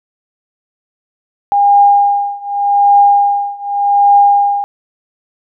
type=tone with tremolo; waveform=sine; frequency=809 Hz; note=G#5; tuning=46 cents flat; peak=-3 dBFS; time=1.52-4.64 s; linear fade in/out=0 ms; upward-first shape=triangle; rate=0.85 Hz; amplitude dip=95%; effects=none